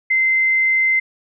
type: tone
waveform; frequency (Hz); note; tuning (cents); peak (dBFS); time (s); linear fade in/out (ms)
sine; 2073; C7; -17; -13; 0.1-1; 10
effects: none